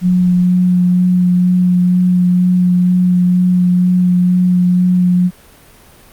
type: tone with vibrato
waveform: sine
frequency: 180 Hz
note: F#3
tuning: 47 cents flat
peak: -8 dBFS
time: 0.01-5.31 s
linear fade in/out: 50 ms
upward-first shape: sine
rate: 2.1 Hz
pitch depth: 11 cents each way
effects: pink hiss -43 dBFS RMS until 6.12 s + Opus 48 kbps